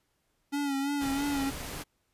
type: tone with vibrato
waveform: square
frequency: 280 Hz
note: C#4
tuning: 18 cents sharp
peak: -29 dBFS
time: 0.52-1.51 s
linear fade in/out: 20 ms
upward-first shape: sine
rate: 3 Hz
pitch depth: 49 cents each way
type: noise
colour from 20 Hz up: pink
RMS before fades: -39 dBFS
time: 1-1.84 s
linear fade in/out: 20 ms
effects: pink hiss -75 dBFS RMS until 2.13 s + resampled to 32000 Hz